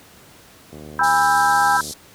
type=click train; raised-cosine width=2 ms; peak=-24 dBFS; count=90; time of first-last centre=0.73-1.909 s; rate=75.5 Hz
type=chord; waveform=sine; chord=E minor; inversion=second; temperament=equal with one note detuned; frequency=987.8 / 1318.5 / 1580.7 Hz; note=B5 / E6 / G6; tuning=0 / 0 / +14 cents; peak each=-20 dBFS; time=0.99-1.81 s; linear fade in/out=2 ms
type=tone; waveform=sine; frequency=814 Hz; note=G#5; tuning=35 cents flat; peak=-17 dBFS; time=1.01-1.77 s; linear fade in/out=5 ms
type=band-pass noise; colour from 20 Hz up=pink; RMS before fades=-32 dBFS; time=1.03-1.94 s; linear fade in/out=10 ms; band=3800 to 12000 Hz; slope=48 dB/octave
effects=pink hiss -47 dBFS RMS until 2.14 s + high-pass 80 Hz 12 dB/octave